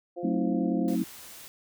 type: harmonic tone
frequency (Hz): 174.7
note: F3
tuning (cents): +1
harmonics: 2 / 3 / 4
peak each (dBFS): -36 / -37 / -40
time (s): 0.16-0.96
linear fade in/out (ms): 20
type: chord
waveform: sine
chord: F# diminished seventh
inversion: none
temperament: just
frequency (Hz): 185 / 222 / 266.4 / 319.7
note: F#3 / A3 / C4 / Eb4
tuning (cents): 0 / +16 / +31 / +47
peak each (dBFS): -30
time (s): 0.23-1.04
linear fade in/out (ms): 10
type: noise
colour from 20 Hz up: white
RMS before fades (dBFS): -46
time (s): 0.88-1.48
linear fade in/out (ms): 0
effects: none